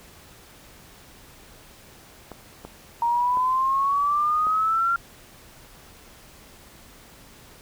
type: clicks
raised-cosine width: 1 ms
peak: -23 dBFS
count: 4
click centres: 2.317 / 2.65 / 3.372 / 4.469 s
type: exponential sweep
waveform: sine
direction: up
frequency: 932.3 to 1387 Hz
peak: -19 dBFS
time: 3.02-4.96 s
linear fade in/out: 2 ms
effects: pink hiss -49 dBFS RMS until 7.61 s